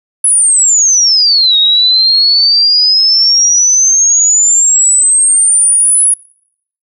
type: exponential two-way sweep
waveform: sine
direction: down then up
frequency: 10390 to 3742 to 10390 Hz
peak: -5 dBFS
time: 0.24-6.14 s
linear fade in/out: 5 ms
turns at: 1.57 s
effects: noise-tail reverb RT60 0.7 s tail -25 dB re dry